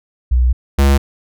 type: tone pair in turn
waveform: sine / square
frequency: 61.74 / 69.3 Hz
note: B1 / C#2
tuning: 0 / 0 cents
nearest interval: major second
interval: 200 cents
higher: second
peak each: -9 dBFS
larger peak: neither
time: 0.31-0.53 / 0.78-0.98 s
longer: first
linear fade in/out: 10 ms
effects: none